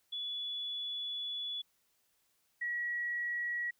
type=tone pair in turn; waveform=sine; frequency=3420 / 1919.4 Hz; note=A7 / B6; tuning=-50 / -50 cents; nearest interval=minor seventh; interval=1000 cents; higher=first; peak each=-36 / -33 dBFS; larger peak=second; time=0.12-1.62 / 2.61-3.71 s; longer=first; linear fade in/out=10 ms; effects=white hiss -75 dBFS RMS until 3.79 s